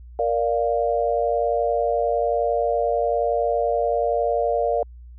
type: chord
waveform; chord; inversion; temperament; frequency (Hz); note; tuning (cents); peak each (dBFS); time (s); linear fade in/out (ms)
sine; Bb major; none; equal; 466.2 / 587.3 / 698.5; Bb4 / D5 / F5; 0 / 0 / 0; -23; 0.19-4.83; 2
effects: added 60 Hz sine -39 dBFS peak until 5.18 s